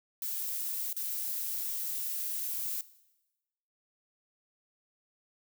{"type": "noise with dropouts", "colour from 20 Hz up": "violet", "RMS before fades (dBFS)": -35, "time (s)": [0.22, 2.81], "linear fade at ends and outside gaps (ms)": 2, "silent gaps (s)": [0.929, 0.965], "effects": ["noise-tail reverb RT60 1.0 s tail -18 dB re dry"]}